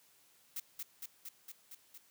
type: noise with echo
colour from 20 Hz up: blue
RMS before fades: -40 dBFS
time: 0.56-0.6 s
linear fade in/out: 5 ms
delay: 230 ms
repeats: 6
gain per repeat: -2 dB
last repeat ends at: 1.98 s
effects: white hiss -67 dBFS RMS until 2.1 s + high-pass 80 Hz 12 dB/octave